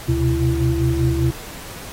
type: tone cluster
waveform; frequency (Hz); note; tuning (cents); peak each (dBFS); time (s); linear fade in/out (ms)
sine; 74 / 125.4 / 130.5 / 335.2; D2 / B2 / C3 / E4; +14 / +27 / -4 / +29; -21; 0.08-1.31; 10
effects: pink hiss -36 dBFS RMS until 1.92 s + AAC 48 kbps